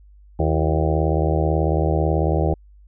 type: harmonic tone with a mistuned harmonic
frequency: 78.2 Hz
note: D#2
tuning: 9 cents sharp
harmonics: 1 / 2 / 4 / 5 / 6 / 7 / 8 / 9 / 10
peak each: -20 / -23 / -26 / -27 / -28 / -28 / -29 / -30 / -30 dBFS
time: 0.39-2.54 s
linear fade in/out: 5 ms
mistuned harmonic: 4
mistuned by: +78 cents
effects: added 50 Hz sine -45 dBFS peak until 2.87 s